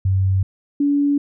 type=tone pair in turn; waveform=sine; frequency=95.4 / 285.9 Hz; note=G2 / D4; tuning=-47 / -46 cents; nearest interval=octave + perfect fifth; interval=1901 cents; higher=second; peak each=-14 dBFS; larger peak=neither; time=0.05-0.43 / 0.8-1.18 s; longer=neither; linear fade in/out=5 ms; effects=none